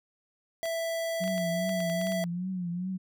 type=tone; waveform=square; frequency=661 Hz; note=E5; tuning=5 cents sharp; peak=-30 dBFS; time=0.63-2.24 s; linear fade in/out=0 ms
type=clicks; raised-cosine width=0.2 ms; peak=-26 dBFS; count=10; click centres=0.656 / 1.239 / 1.278 / 1.38 / 1.693 / 1.804 / 1.899 / 2.014 / 2.07 / 2.121 s
type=tone with vibrato; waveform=sine; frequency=180 Hz; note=F#3; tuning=47 cents flat; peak=-30 dBFS; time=1.2-2.98 s; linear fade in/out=20 ms; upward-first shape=triangle; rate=2.5 Hz; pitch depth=97 cents each way
effects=none